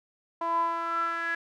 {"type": "tone with band-pass filter sweep", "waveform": "sawtooth", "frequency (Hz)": 334.8, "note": "E4", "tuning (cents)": 27, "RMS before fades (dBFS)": -29, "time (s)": [0.41, 1.35], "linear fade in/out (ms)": 5, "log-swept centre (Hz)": [890, 1700], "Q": 9.1, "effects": []}